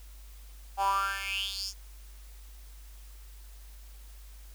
10% pulse tone with high-pass filter sweep, 196 Hz, G3, in tune, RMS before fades -31 dBFS, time 0.77-1.74 s, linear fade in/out 50 ms, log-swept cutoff 770 to 6100 Hz, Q 7.8, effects added 50 Hz sine -46 dBFS peak until 4.54 s + white hiss -58 dBFS RMS until 4.54 s

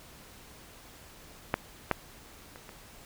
clicks, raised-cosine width 0.5 ms, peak -10 / -9 / -30 / -29 dBFS, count 4, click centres 1.541 / 1.913 / 2.559 / 2.692 s, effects pink hiss -52 dBFS RMS until 3.05 s

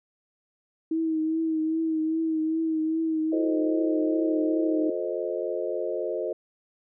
sine tone with vibrato, 319.4 Hz, D#4, 45 cents sharp, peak -23 dBFS, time 0.91-4.9 s, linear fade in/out 5 ms, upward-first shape triangle, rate 2.5 Hz, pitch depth 38 cents each way
sine chord, F dominant seventh, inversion none, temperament equal with one note detuned, 356.2 / 440 / 523.3 / 622.3 Hz, F4 / A4 / C5 / Eb5, +34 / 0 / 0 / 0 cents, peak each -32 dBFS, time 3.32-6.33 s, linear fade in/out 5 ms
effects none

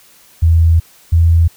sine tone pair in turn, 82.41 / 83.32 Hz, E2 / E2, 0 / +19 cents, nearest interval unison, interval 19 cents, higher second, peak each -6 dBFS, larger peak neither, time 0.42-0.8 / 1.12-1.48 s, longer first, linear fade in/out 10 ms, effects white hiss -46 dBFS RMS until 1.56 s

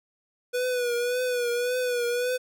square tone with vibrato, 490.3 Hz, B4, 13 cents flat, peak -25 dBFS, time 0.53-2.38 s, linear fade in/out 20 ms, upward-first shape triangle, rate 1.8 Hz, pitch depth 58 cents each way, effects none

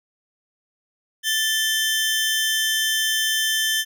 sawtooth tone pair together, 1760 / 3109 Hz, A6 / G7, 0 / -15 cents, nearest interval minor seventh, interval 985 cents, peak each -19 dBFS, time 1.23-3.85 s, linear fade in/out 50 ms, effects none

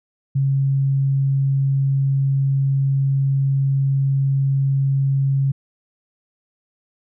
sine tone, 136.7 Hz, C#3, 24 cents flat, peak -15 dBFS, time 0.35-5.52 s, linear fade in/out 10 ms, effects none

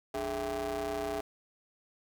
30% pulse ring-modulated tone, 123.47 Hz, B2, in tune, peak -27 dBFS, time 0.14-1.21 s, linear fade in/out 5 ms, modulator 540 Hz, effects 10-bit

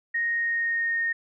sine tone with pitch glide, 1864.7 to 1845.4 Hz, A#6 to A#6, 0 to -18 cents, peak -23 dBFS, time 0.14-1.13 s, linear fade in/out 10 ms, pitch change -18 cents, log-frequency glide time 0.34-1.02 s, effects none

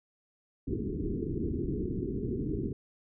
white low-pass noise, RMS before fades -33 dBFS, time 0.67-2.73 s, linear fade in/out 5 ms, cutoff 420 Hz, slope 96 dB/octave, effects none

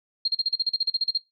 sine tone bursts, 4214 Hz, C8, 12 cents sharp, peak -19 dBFS, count 14, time 0.25-1.177 s, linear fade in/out 5 ms, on 30 ms, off 39 ms, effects noise-tail reverb RT60 0.2 s tail -20 dB re dry

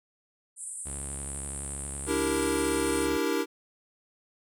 pink band-pass noise, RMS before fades -39 dBFS, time 0.56-3.09 s, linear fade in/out 50 ms, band 8000 to 9900 Hz, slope 96 dB/octave
sawtooth tone with vibrato, 69.4 Hz, C#2, 3 cents sharp, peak -34 dBFS, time 0.85-3.18 s, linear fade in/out 20 ms, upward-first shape square, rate 12 Hz, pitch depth 50 cents each way
square chord, E half-diminished seventh, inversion third, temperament equal with one note detuned, 291.6 / 329.6 / 392 / 466.2 Hz, D4 / E4 / G4 / Bb4, -12 / 0 / 0 / 0 cents, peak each -32 dBFS, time 2.06-3.46 s, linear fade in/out 50 ms
effects none

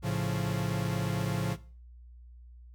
45% pulse chord, A augmented, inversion none, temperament equal, 110 / 138.59 / 174.61 Hz, A2 / C#3 / E#3, 0 / 0 / 0 cents, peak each -33 dBFS, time 0.02-1.57 s, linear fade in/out 50 ms, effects noise-tail reverb RT60 0.4 s tail -17 dB re dry + added 60 Hz sine -48 dBFS peak until 2.74 s

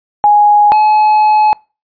sine / triangle tone pair in turn, 830.6 / 853 Hz, G#5 / G#5, 0 / +46 cents, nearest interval unison, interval 46 cents, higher second, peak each -4 dBFS, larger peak neither, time 0.24-0.72 / 0.72-1.53 s, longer second, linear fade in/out 0 ms, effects noise-tail reverb RT60 0.3 s tail -25 dB re dry + resampled to 11025 Hz

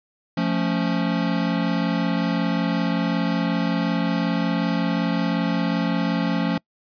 square chord, F augmented, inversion none, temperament equal, 174.61 / 220 / 277.2 Hz, F3 / A3 / C#4, 0 / 0 / 0 cents, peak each -24 / -26 / -26 dBFS, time 0.37-6.58 s, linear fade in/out 5 ms, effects noise-tail reverb RT60 0.1 s tail -26 dB re dry + resampled to 11025 Hz

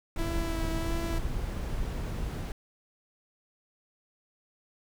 brown noise, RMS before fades -32 dBFS, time 0.16-2.52 s, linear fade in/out 2 ms
sawtooth tone with vibrato, 330 Hz, E4, 2 cents sharp, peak -30 dBFS, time 0.18-1.19 s, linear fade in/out 10 ms, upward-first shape sine, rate 1.5 Hz, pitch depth 21 cents each way
effects none

